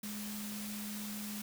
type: tone in noise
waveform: sine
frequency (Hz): 208.9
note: G#3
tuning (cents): +10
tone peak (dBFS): -41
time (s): 0.03-1.42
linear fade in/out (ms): 5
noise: white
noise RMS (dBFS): -45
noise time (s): 0.03-1.42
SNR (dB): +1
effects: none